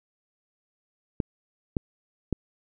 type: clicks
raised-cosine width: 3 ms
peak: -12 dBFS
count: 3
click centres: 1.202 / 1.768 / 2.327 s
effects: none